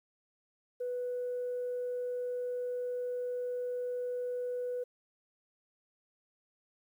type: tone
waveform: sine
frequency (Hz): 493.9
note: B4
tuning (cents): 0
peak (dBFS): -32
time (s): 0.8-4.84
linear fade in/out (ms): 10
effects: tanh soft clip ceiling -29 dBFS + 11-bit